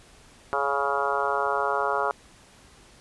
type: harmonic tone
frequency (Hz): 140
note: C#3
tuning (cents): +18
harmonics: 3 / 4 / 5 / 6 / 7 / 8 / 9 / 10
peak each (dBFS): -31 / -31 / -31 / -31 / -31 / -31 / -31 / -31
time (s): 0.53-2.11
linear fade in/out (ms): 0
effects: pink hiss -53 dBFS RMS until 3 s + resampled to 24000 Hz